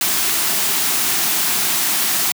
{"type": "band-stop noise", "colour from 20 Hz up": "white", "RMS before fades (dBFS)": -18, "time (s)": [0.01, 2.32], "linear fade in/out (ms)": 2, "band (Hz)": [430, 620], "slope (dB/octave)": 96, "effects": ["high-pass 150 Hz 12 dB/octave"]}